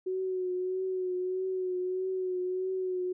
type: tone with vibrato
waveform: sine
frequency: 370 Hz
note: F#4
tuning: in tune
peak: -29 dBFS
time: 0.06-3.13 s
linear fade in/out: 10 ms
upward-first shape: triangle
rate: 1.6 Hz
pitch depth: 36 cents each way
effects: none